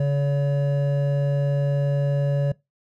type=tone pair together; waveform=triangle; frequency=141.5 / 566 Hz; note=C#3 / C#5; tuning=+36 / +36 cents; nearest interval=2 octaves; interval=2400 cents; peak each=-17 / -25 dBFS; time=0-2.52 s; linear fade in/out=5 ms; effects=noise-tail reverb RT60 0.2 s tail -22 dB re dry